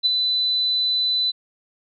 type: tone with ADSR envelope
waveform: sine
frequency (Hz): 4000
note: B7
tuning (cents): +21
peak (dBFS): -13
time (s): 0.03-1.32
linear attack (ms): 28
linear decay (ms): 19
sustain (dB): -5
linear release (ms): 24
effects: none